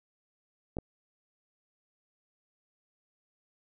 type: clicks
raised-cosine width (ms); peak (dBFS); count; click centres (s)
2; -22; 2; 0.769 / 0.786
effects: none